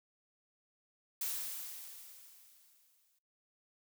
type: noise with exponential decay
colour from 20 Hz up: blue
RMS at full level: -36 dBFS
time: 1.21-3.19 s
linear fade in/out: 5 ms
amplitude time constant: 430 ms
effects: noise-tail reverb RT60 0.4 s tail -24 dB re dry